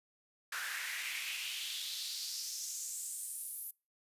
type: noise with high-pass filter sweep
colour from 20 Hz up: pink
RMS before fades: -41 dBFS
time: 0.52-3.71 s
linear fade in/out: 5 ms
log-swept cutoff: 1500 to 12000 Hz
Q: 3.3
effects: noise-tail reverb RT60 0.3 s tail -26 dB re dry + resampled to 32000 Hz